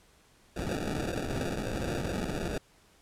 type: noise with sample-and-hold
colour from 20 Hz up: blue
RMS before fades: -33 dBFS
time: 0.56-2.58 s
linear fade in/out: 5 ms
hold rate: 1050 Hz
effects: pink hiss -62 dBFS RMS until 3.01 s + low-pass 11000 Hz 12 dB/octave